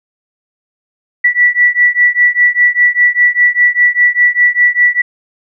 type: beating tone pair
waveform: sine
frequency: 1953 / 1958 Hz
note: B6 / B6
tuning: -20 / -15 cents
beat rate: 5 Hz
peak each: -10 dBFS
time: 1.24-5.02 s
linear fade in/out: 10 ms
effects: none